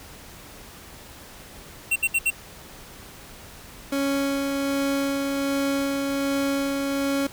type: tone bursts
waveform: square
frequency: 2726 Hz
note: F7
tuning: 43 cents flat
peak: -19 dBFS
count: 4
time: 1.91-2.305 s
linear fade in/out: 10 ms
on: 50 ms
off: 65 ms
type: tone with tremolo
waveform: 30% pulse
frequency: 277.2 Hz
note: C#4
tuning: in tune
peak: -19 dBFS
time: 3.92-7.27 s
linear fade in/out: 5 ms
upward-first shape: sine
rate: 1.3 Hz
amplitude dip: 25%
effects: pink hiss -44 dBFS RMS until 7.32 s